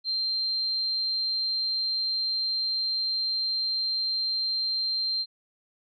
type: tone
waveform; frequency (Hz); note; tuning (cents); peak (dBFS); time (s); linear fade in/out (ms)
sine; 4157; C8; -12; -25; 0.04-5.26; 50
effects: none